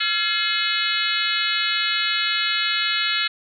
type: harmonic tone with a mistuned harmonic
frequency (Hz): 425.5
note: G#4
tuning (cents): +42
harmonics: 3 / 4 / 5 / 6 / 7 / 8 / 9 / 10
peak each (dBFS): -28 / -28 / -28 / -28 / -28 / -28 / -28 / -28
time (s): 0-3.28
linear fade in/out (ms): 10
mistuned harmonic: 3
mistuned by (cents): +120
effects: none